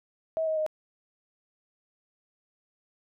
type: tone with pitch steps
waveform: sine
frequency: 643 / 631.6 / 620.4 Hz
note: E5 / D#5 / D#5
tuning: -43 / +26 / -5 cents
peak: -25 dBFS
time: 0.37-0.664 s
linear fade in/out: 0 ms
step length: 98 ms
effects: none